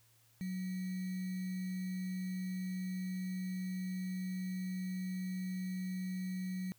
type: tone with sample-and-hold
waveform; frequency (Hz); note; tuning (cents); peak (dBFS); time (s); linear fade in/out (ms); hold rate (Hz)
sine; 185; F#3; 0; -36; 0.41-6.72; 0; 2100
effects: added 114 Hz sine -69 dBFS peak until 6.78 s + white hiss -69 dBFS RMS until 6.78 s